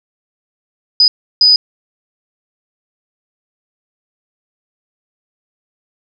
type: tone bursts at uneven times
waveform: sine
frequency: 4978 Hz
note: D#8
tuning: in tune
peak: -5 dBFS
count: 2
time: 1-1.08 / 1.41-1.56 s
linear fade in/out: 2 ms
effects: none